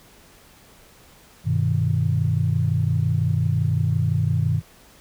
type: chord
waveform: sine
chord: G augmented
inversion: none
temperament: equal with one note detuned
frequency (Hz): 97.72 / 123.47 / 155.56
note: G2 / B2 / D#3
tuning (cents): -5 / 0 / 0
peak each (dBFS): -22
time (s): 1.44-4.62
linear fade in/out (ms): 50
effects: tanh soft clip ceiling -8 dBFS + pink hiss -51 dBFS RMS until 5 s